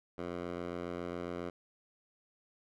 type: tone with band-pass filter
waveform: 10% pulse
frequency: 87.31 Hz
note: F2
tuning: in tune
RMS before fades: -40 dBFS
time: 0.18-1.5 s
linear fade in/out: 5 ms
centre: 600 Hz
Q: 0.54
effects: none